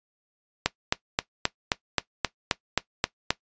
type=click train; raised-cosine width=0.2 ms; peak=-3 dBFS; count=11; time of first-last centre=0.66-3.306 s; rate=3.78 Hz; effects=noise-tail reverb RT60 0.1 s tail -18 dB re dry + resampled to 16000 Hz